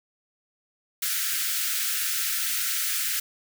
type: high-pass noise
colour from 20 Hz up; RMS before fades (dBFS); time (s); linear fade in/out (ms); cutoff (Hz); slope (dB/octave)
white; -27; 1.02-3.2; 5; 1300; 96
effects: none